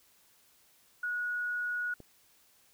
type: tone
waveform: sine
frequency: 1457 Hz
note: F#6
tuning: 27 cents flat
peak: -31 dBFS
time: 1.03-1.94 s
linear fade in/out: 5 ms
type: click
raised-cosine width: 2 ms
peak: -35 dBFS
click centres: 2.003 s
effects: white hiss -65 dBFS RMS until 2.73 s